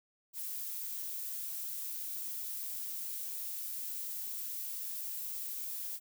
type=noise; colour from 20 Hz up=violet; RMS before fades=-40 dBFS; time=0.33-6 s; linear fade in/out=50 ms; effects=none